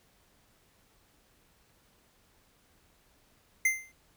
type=tone with exponential decay; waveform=square; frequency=2082 Hz; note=C7; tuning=9 cents flat; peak=-21 dBFS; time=3.65-3.92 s; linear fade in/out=5 ms; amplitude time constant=57 ms; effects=pink hiss -66 dBFS RMS until 4.16 s